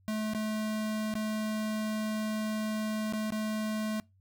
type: tone with dropouts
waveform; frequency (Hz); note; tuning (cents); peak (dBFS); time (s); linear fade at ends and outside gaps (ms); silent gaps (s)
square; 215.8; A3; -33; -31; 0.08-4; 0; 0.335-0.348 / 1.139-1.153 / 3.125-3.135 / 3.305-3.322
effects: noise-tail reverb RT60 0.2 s tail -23 dB re dry + added 95 Hz sine -62 dBFS peak until 4.2 s